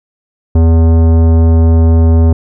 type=tone with tanh clipping; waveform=sine; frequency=82 Hz; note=E2; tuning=9 cents flat; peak=-6 dBFS; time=0.55-2.33 s; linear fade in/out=5 ms; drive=16 dB; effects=none